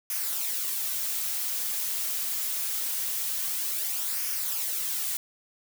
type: noise with flanger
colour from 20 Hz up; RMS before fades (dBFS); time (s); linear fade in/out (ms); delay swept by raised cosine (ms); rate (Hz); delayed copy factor
blue; -30; 0.1-5.17; 2; 0.25 to 6.15; 0.24; -0.5
effects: none